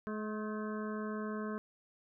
harmonic tone with a mistuned harmonic, 213.5 Hz, G#3, 48 cents sharp, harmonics 1 / 2 / 3 / 5 / 6 / 7 / 8, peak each -38 / -42 / -48 / -46 / -51 / -49 / -58 dBFS, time 0.07-1.58 s, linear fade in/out 0 ms, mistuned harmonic 7, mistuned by +51 cents, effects none

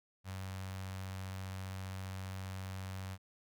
sawtooth tone with notch filter, 94.9 Hz, F#2, 44 cents sharp, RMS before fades -43 dBFS, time 0.24-3.18 s, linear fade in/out 50 ms, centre 340 Hz, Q 0.65, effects none

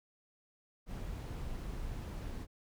brown noise, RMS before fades -41 dBFS, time 0.86-2.47 s, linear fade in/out 50 ms, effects none

